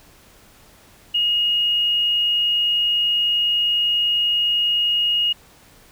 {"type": "tone with tanh clipping", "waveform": "triangle", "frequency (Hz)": 2870, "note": "F7", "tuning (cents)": 47, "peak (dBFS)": -16, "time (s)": [1.14, 5.33], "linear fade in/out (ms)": 10, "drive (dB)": 2, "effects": ["pink hiss -50 dBFS RMS until 5.91 s"]}